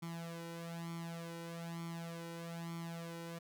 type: tone with flanger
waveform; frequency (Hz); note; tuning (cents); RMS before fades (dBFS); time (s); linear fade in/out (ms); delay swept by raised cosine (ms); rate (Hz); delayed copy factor
sawtooth; 167.7; E3; +30; -45; 0.02-3.39; 10; 0.9 to 2.1; 1.1; +0.8
effects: none